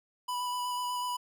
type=tone with vibrato; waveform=square; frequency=987.8 Hz; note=B5; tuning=in tune; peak=-32 dBFS; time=0.28-1.17 s; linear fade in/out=10 ms; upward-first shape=square; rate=8.1 Hz; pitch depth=11 cents each way; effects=none